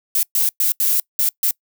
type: noise bursts at uneven times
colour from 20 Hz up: violet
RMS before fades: -17 dBFS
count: 6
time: 0.15-0.23 / 0.35-0.49 / 0.6-0.72 / 0.8-1 / 1.19-1.29 / 1.43-1.51 s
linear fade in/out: 2 ms
effects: noise-tail reverb RT60 0.1 s tail -25 dB re dry